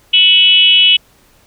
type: tone with frequency modulation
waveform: sine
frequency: 2967 Hz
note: F#7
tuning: 4 cents sharp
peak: -5 dBFS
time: 0.13-0.97 s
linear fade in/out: 10 ms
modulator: 369 Hz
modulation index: 0.84
effects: pink hiss -50 dBFS RMS until 1.46 s